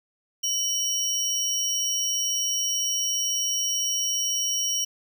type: tone pair together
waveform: square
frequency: 2997 / 5658 Hz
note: F#7 / F8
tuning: +22 / +22 cents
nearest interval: major seventh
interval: 1100 cents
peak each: -30 / -25 dBFS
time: 0.43-4.85 s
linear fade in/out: 10 ms
effects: none